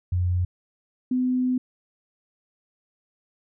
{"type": "tone pair in turn", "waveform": "sine", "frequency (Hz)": [89.5, 253.1], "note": ["F2", "B3"], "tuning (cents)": [43, 43], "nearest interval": "octave + tritone", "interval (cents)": 1800, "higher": "second", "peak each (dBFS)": -20, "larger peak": "neither", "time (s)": [[0.12, 0.45], [1.11, 1.58]], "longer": "second", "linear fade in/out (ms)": 5, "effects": []}